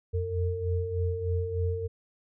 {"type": "tone cluster", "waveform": "sine", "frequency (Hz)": [86.5, 89.8, 453.6], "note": ["F2", "F2", "A#4"], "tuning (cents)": [-16, 49, -47], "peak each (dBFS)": [-33, -29, -32], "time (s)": [0.13, 1.88], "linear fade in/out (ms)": 20, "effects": []}